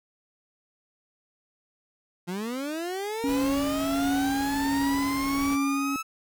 30% pulse linear sweep, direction up, 170.1 to 1312 Hz, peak -27 dBFS, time 2.27-6.03 s, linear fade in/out 20 ms
triangle tone with tremolo, 277.2 Hz, C#4, in tune, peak -21 dBFS, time 3.24-5.96 s, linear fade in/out 0 ms, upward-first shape sine, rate 1.4 Hz, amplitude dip 35%
pink noise, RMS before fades -38 dBFS, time 3.25-5.58 s, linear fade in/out 50 ms
effects none

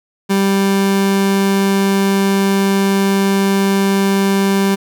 30% pulse tone, 196.1 Hz, G3, 1 cent sharp, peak -9 dBFS, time 0.29-4.76 s, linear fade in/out 20 ms, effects none

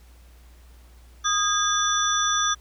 sine tone cluster, 1239 / 1622 / 3485 / 5890 Hz, D#6 / G#6 / A7 / F#8, -8 / -41 / -17 / -9 cents, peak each -24 / -28 / -26 / -25 dBFS, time 1.24-2.55 s, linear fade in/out 20 ms, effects added 60 Hz sine -47 dBFS peak until 2.6 s + pink hiss -58 dBFS RMS until 2.6 s

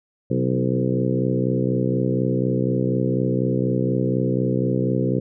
harmonic tone with a mistuned harmonic, 64.1 Hz, C2, 35 cents flat, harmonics 2 / 3 / 4 / 5 / 6 / 7 / 8, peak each -23 / -25 / -26 / -27 / -28 / -28 / -29 dBFS, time 0.3-5.2 s, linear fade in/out 10 ms, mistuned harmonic 3, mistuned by -47 cents, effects none

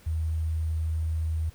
sine tone with sample-and-hold, 79.9 Hz, D#2, 47 cents sharp, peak -25 dBFS, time 0.06-1.5 s, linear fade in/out 10 ms, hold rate 8820 Hz, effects pink hiss -56 dBFS RMS until 1.54 s

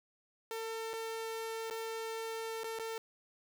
sawtooth tone with dropouts, 449.6 Hz, A4, 37 cents sharp, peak -34 dBFS, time 0.51-2.98 s, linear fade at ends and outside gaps 1 ms, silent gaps 0.933-0.937 / 1.7-1.709 / 2.635-2.642 / 2.788-2.796 s, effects 11-bit

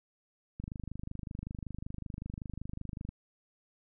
click train, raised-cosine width 5 ms, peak -27 dBFS, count 64, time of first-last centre 0.6-3.09 s, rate 25.3 Hz, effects none

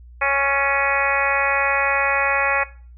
harmonic tone with a mistuned harmonic, 276.9 Hz, C#4, 2 cents flat, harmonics 2 / 3 / 4 / 5 / 6 / 7 / 8 / 9, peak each -25 / -25 / -25 / -25 / -25 / -25 / -25 / -25 dBFS, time 0.21-2.64 s, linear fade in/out 10 ms, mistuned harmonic 6, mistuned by +22 cents, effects noise-tail reverb RT60 0.4 s tail -18 dB re dry + added 60 Hz sine -40 dBFS peak until 2.97 s

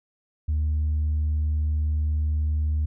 sine tone, 76.2 Hz, D#2, 36 cents flat, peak -19 dBFS, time 0.48-2.86 s, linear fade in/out 10 ms, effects tanh soft clip ceiling -19 dBFS

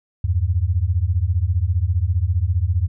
sine beating tone pair, 81.3 / 96.3 Hz, E2 / G2, -23 / -30 cents, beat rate 15 Hz, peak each -19 dBFS, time 0.24-2.88 s, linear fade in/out 5 ms, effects none

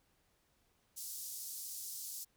white band-pass noise, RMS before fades -45 dBFS, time 0.96-2.25 s, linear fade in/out 20 ms, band 4900 to 16000 Hz, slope 24 dB/octave, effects pink hiss -75 dBFS RMS until 2.36 s

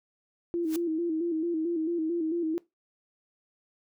sine tone with vibrato, 330 Hz, E4, 2 cents sharp, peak -26 dBFS, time 0.54-2.58 s, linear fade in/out 0 ms, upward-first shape square, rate 4.5 Hz, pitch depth 68 cents each way
white noise with exponential growth, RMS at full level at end -35 dBFS, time 0.63-0.76 s, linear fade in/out 1 ms, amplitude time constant 28 ms
effects noise-tail reverb RT60 0.2 s tail -21 dB re dry

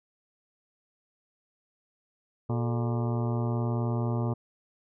harmonic tone with a mistuned harmonic, 118.7 Hz, A#2, 32 cents sharp, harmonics 1 / 2 / 3 / 4 / 5 / 6 / 7 / 8 / 9 / 10, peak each -27 / -33 / -37 / -39 / -41 / -43 / -44 / -45 / -46 / -47 dBFS, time 2.49-4.34 s, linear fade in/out 10 ms, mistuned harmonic 4, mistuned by -130 cents, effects none

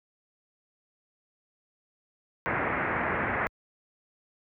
white low-pass noise, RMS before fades -29 dBFS, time 2.46-3.47 s, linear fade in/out 0 ms, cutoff 2100 Hz, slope 48 dB/octave, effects high-pass 60 Hz 12 dB/octave

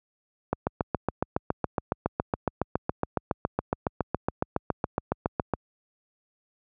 click train, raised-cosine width 1 ms, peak -10 dBFS, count 37, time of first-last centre 0.53-5.537 s, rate 7.19 Hz, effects high-pass 60 Hz 12 dB/octave

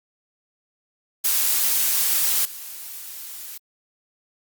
blue noise with level steps, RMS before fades -20 / -36 dBFS, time 1.24-3.58 s, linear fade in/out 10 ms, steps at 2.45 s, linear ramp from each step 2 ms, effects Opus 48 kbps

